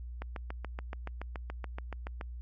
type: click train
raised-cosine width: 0.5 ms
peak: -24 dBFS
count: 15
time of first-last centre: 0.22-2.211 s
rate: 7.03 Hz
effects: added 60 Hz sine -39 dBFS peak until 2.41 s + MP3 32 kbps